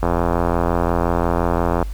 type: click train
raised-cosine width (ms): 1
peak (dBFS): -4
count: 155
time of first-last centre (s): 0.03-1.827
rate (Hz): 85.7
effects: added 50 Hz sine -24 dBFS peak until 1.93 s + pink hiss -46 dBFS RMS until 1.93 s